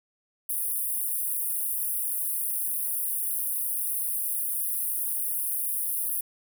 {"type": "high-pass noise", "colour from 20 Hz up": "pink", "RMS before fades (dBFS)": -29, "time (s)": [0.49, 6.21], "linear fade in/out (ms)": 5, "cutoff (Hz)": 9400, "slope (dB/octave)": 96, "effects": []}